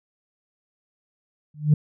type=tone with exponential growth; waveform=sine; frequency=150.2 Hz; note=D3; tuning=39 cents sharp; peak=-8 dBFS; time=1.54-1.74 s; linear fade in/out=5 ms; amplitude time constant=43 ms; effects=tanh soft clip ceiling -8 dBFS